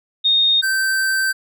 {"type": "tone pair in turn", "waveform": ["sine", "square"], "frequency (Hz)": [3695, 1553.6], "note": ["A#7", "G6"], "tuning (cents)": [-16, -16], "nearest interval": "octave + minor third", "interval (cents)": 1500, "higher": "first", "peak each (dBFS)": [-12, -17], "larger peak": "first", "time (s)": [[0.24, 0.62], [0.62, 1.33]], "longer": "second", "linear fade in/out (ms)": 20, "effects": []}